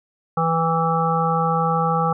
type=harmonic tone with a mistuned harmonic; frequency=164.81 Hz; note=E3; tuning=in tune; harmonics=1 / 3 / 5 / 7 / 8; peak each=-22 / -25 / -22 / -24 / -25 dBFS; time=0.37-2.13 s; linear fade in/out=5 ms; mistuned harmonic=5; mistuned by=-27 cents; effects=none